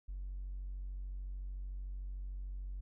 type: tone with hard clipping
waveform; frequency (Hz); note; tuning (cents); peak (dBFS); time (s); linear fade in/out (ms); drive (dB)
sine; 46.77; F#1; +19; -40; 0.08-2.81; 10; 1
effects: none